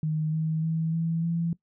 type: tone with pitch steps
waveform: sine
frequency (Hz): 155.56 / 158.55 / 161.6 / 164.71 / 167.88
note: D#3 / D#3 / E3 / E3 / E3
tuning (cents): 0 / +33 / -34 / -1 / +32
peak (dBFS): -24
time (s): 0.03-1.53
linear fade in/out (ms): 2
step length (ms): 300
effects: noise-tail reverb RT60 0.1 s tail -19 dB re dry